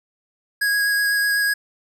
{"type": "tone with vibrato", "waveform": "square", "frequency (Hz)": 1652, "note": "G#6", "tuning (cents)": -10, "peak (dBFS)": -18, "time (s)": [0.61, 1.54], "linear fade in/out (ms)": 10, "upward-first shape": "sine", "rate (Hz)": 8, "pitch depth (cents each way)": 11, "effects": []}